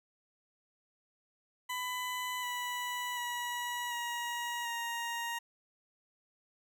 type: tone with pitch steps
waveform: 20% pulse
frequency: 1000 / 984 / 968.2 / 952.6 / 937.4 Hz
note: B5 / B5 / B5 / A#5 / A#5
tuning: +21 / -7 / -35 / +37 / +9 cents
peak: -30 dBFS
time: 1.69-5.39 s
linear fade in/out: 10 ms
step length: 740 ms
effects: none